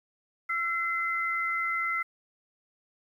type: tone pair together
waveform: sine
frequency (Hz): 1347 / 2051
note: E6 / C7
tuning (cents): +37 / -35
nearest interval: perfect fifth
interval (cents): 728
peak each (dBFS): -30 / -29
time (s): 0.49-2.03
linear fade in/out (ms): 10
effects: 10-bit